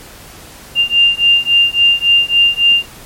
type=beating tone pair; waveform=sine; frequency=2794 / 2797.6 Hz; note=F7 / F7; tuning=0 / +2 cents; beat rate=3.6 Hz; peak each=-11 dBFS; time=0.75-2.86 s; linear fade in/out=50 ms; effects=pink hiss -36 dBFS RMS until 3.05 s + MP3 64 kbps